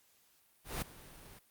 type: noise with ADSR envelope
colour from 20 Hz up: pink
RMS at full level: -36 dBFS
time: 0.64-1.39 s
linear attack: 180 ms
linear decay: 6 ms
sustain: -18 dB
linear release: 4 ms
effects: white hiss -69 dBFS RMS until 1.5 s + Opus 48 kbps